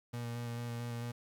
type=tone with vibrato; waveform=35% pulse; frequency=118.8 Hz; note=A#2; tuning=33 cents sharp; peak=-36 dBFS; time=0.13-1.12 s; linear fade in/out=10 ms; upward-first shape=square; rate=4.5 Hz; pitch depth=12 cents each way; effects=11-bit